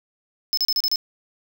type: tone bursts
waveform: square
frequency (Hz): 5210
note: E8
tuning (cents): -21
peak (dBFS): -19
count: 6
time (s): 0.53-0.958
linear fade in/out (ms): 0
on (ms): 43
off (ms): 34
effects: none